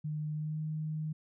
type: tone with pitch glide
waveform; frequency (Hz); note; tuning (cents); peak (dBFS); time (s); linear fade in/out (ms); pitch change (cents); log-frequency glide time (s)
sine; 152.2 to 155.13; D#3 to D#3; -38 to -5; -33; 0.04-1.13; 10; +33; 0.33-0.59
effects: none